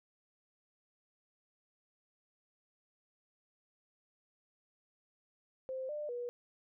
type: tone with pitch steps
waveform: sine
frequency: 522 / 597 / 484.5 Hz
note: C5 / D5 / B4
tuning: -4 / +28 / -33 cents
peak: -37 dBFS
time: 5.69-6.29 s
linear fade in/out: 0 ms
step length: 200 ms
effects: none